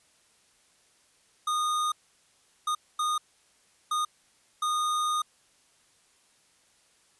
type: tone bursts at uneven times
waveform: square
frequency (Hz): 1229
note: D#6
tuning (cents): -22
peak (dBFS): -26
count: 5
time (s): 1.47-1.92 / 2.67-2.75 / 2.99-3.18 / 3.91-4.05 / 4.62-5.22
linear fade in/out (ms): 5
effects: white hiss -64 dBFS RMS until 7.19 s + resampled to 24000 Hz